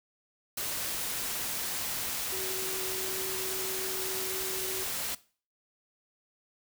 sine tone in noise, 377.7 Hz, F#4, 36 cents sharp, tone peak -38 dBFS, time 2.32-4.84 s, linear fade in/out 5 ms, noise white, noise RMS -34 dBFS, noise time 0.57-5.15 s, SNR -7 dB, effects noise-tail reverb RT60 0.4 s tail -19 dB re dry

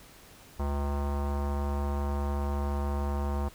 square tone with low-pass filter, 71.2 Hz, C#2, 47 cents sharp, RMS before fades -30 dBFS, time 0.59-3.49 s, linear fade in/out 10 ms, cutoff 980 Hz, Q 2.5, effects pink hiss -53 dBFS RMS until 3.54 s

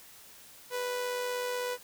sawtooth tone with amplitude modulation, 493.9 Hz, B4, in tune, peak -26 dBFS, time 0.7-1.78 s, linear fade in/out 50 ms, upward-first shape sine, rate 96.1 Hz, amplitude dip 35%, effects white hiss -53 dBFS RMS until 1.83 s

